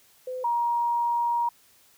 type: tone pair in turn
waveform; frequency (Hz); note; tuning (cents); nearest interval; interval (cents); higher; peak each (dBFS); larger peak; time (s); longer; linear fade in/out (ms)
sine; 509 / 946; C5 / A#5; -48 / +25; major seventh; 1073; second; -30 / -22; second; 0.27-0.44 / 0.44-1.49; second; 5
effects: white hiss -59 dBFS RMS until 1.97 s